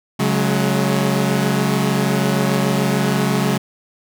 sawtooth chord, C# suspended fourth, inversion none, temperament equal with one note detuned, 138.59 / 185 / 211.6 Hz, C#3 / F#3 / G#3, 0 / 0 / +33 cents, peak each -16 dBFS, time 0.19-3.58 s, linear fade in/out 10 ms, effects none

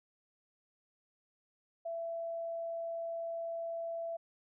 sine tone, 668 Hz, E5, 23 cents sharp, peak -36 dBFS, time 1.85-4.17 s, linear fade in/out 10 ms, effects none

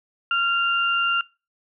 sine tone pair together, 1383.7 / 2789 Hz, F6 / F7, -16 / -3 cents, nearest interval octave, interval 1213 cents, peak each -20 / -23 dBFS, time 0.31-1.21 s, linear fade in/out 2 ms, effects noise-tail reverb RT60 0.3 s tail -23 dB re dry

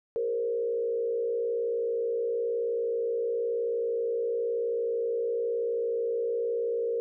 sine tone with frequency modulation, 466.2 Hz, A#4, in tune, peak -26 dBFS, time 0.16-7 s, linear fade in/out 0 ms, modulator 59 Hz, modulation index 0.71, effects none

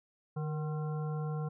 harmonic tone with a mistuned harmonic, 151.6 Hz, D#3, 45 cents flat, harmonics 1 / 3 / 5 / 7 / 9, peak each -33 / -43 / -47 / -50 / -52 dBFS, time 0.36-1.49 s, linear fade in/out 10 ms, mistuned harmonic 3, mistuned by +51 cents, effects none

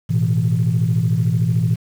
sine chord, A suspended second, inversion none, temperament equal, 110 / 123.47 / 164.81 Hz, A2 / B2 / E3, 0 / 0 / 0 cents, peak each -18 dBFS, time 0.09-1.76 s, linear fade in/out 20 ms, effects tanh soft clip ceiling -8 dBFS + 7-bit

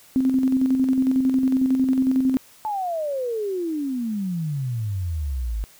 sine tone with tremolo, 261.6 Hz, C4, in tune, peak -15 dBFS, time 0.16-2.37 s, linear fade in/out 0 ms, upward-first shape square, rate 11 Hz, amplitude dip 40%
sine exponential sweep, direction down, 880 to 50.4 Hz, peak -23 dBFS, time 2.65-5.64 s, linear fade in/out 0 ms
effects white hiss -51 dBFS RMS until 5.79 s

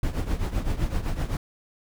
brown noise with tremolo, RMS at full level -23 dBFS, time 0.03-1.37 s, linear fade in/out 2 ms, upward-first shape triangle, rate 7.8 Hz, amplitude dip 80%, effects none

